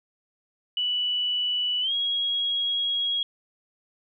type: tone with pitch glide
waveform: sine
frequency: 2960 to 3303 Hz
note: F#7 to G#7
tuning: 0 to -10 cents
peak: -23 dBFS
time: 0.77-3.23 s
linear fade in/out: 2 ms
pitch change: +190 cents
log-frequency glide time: 1.81-1.93 s
effects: none